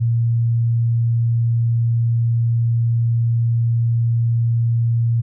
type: tone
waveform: sine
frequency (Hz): 116.54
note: A#2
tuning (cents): 0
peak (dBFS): -14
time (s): 0-5.22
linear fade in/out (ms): 20
effects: none